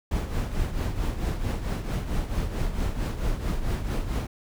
brown noise with tremolo, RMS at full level -24 dBFS, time 0.11-4.27 s, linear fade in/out 5 ms, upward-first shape triangle, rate 4.5 Hz, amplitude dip 70%, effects none

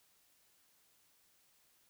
silence, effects white hiss -71 dBFS RMS until 1.89 s

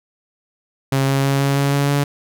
sawtooth tone with pitch steps, 135.7 / 136.8 / 137.91 / 139.03 / 140.16 / 141.3 / 142.45 Hz, C#3 / C#3 / C#3 / C#3 / C#3 / C#3 / C#3, -36 / -23 / -9 / +5 / +19 / +34 / +48 cents, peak -11 dBFS, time 0.92-2.04 s, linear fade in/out 5 ms, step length 160 ms, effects none

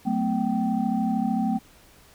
sine tone cluster, 185.4 / 221.1 / 254.3 / 774 Hz, F#3 / A3 / C4 / G5, +4 / +9 / -49 / -22 cents, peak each -29 / -24 / -27 / -29 dBFS, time 0.05-1.59 s, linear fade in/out 20 ms, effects tanh soft clip ceiling -12 dBFS + pink hiss -54 dBFS RMS until 2.14 s

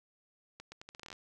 accelerating click train, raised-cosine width 0.2 ms, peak -30 dBFS, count 12, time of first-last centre 0.6-1.129 s, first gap 120 ms, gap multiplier 0.79, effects none

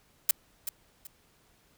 blue noise with echo, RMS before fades -22 dBFS, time 0.29-0.31 s, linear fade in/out 2 ms, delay 380 ms, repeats 2, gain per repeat -11 dB, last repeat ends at 1.07 s, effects pink hiss -65 dBFS RMS until 1.77 s

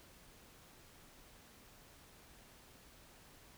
silence, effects pink hiss -61 dBFS RMS until 3.57 s

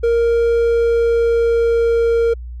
triangle tone with pitch glide, 466.2 to 463.5 Hz, A#4 to A#4, 0 to -10 cents, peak -10 dBFS, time 0.03-2.34 s, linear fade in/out 10 ms, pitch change -10 cents, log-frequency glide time 0.55-2.13 s, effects added 60 Hz sine -27 dBFS peak until 2.6 s

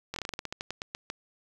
slowing click train, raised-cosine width 0.2 ms, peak -17 dBFS, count 15, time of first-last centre 0.14-1.101 s, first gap 22 ms, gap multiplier 1.16, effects 8-bit

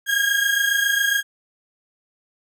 35% pulse tone pair together, 1616.7 / 1644 Hz, G#6 / G#6, -47 / -18 cents, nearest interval unison, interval 29 cents, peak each -19 dBFS, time 0.06-1.23 s, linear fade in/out 50 ms, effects none

